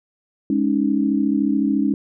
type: chord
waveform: sine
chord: Ab suspended fourth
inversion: none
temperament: equal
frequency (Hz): 207.7 / 277.2 / 311.1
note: Ab3 / Db4 / Eb4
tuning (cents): 0 / 0 / 0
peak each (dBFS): -21 / -19 / -22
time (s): 0.5-1.94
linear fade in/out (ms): 2
effects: none